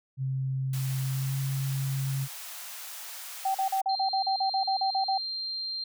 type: tone with pitch glide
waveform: sine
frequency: 132.7 to 135.57 Hz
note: C3 to C#3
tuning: +25 to -38 cents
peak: -27 dBFS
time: 0.17-2.28 s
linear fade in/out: 50 ms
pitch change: +37 cents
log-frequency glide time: 1.09-1.37 s
type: high-pass noise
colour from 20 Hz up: white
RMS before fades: -41 dBFS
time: 0.73-3.81 s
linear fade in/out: 5 ms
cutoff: 660 Hz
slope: 24 dB/octave
type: tone bursts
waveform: sine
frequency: 772 Hz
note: G5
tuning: 27 cents flat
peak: -24 dBFS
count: 13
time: 3.45-5.178 s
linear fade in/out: 5 ms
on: 96 ms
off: 40 ms
type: tone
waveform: sine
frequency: 4172 Hz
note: C8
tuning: 6 cents flat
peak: -31 dBFS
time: 3.89-5.84 s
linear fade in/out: 5 ms
effects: none